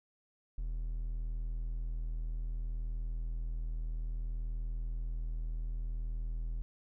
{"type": "tone", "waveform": "triangle", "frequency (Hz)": 40.31, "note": "E1", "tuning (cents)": -38, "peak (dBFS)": -32, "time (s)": [0.58, 6.62], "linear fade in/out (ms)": 0, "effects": []}